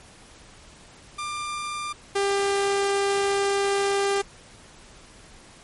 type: tone pair in turn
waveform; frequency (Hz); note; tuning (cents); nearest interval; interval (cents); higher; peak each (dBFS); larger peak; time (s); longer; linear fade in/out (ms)
sawtooth; 1192 / 397.8; D6 / G4; +25 / +25; octave + perfect fifth; 1900; first; -25 / -17; second; 1.18-1.93 / 2.15-4.22; second; 10
effects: pink hiss -49 dBFS RMS until 5.63 s + MP3 48 kbps